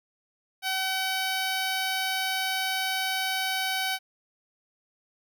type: tone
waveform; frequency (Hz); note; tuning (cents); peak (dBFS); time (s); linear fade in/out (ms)
10% pulse; 760; F#5; +46; -18; 0.62-3.99; 50
effects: none